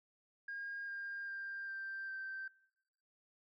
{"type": "tone with pitch steps", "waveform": "sine", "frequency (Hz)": [1622, 1606.2, 1590.5, 1574.9, 1559.5], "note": ["G#6", "G6", "G6", "G6", "G6"], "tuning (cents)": [-41, 42, 25, 8, -9], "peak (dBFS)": -40, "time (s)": [0.48, 2.48], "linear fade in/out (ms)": 5, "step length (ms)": 400, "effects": ["noise-tail reverb RT60 1.0 s tail -26 dB re dry", "tanh soft clip ceiling -37 dBFS"]}